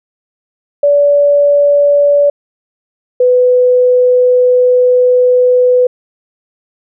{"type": "tone pair in turn", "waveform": "sine", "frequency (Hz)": [575, 498.8], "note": ["D5", "B4"], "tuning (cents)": [-37, 17], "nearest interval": "major second", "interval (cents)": 246, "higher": "first", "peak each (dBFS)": -5, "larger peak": "neither", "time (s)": [[0.83, 2.3], [3.2, 5.87]], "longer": "second", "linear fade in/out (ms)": 5, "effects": []}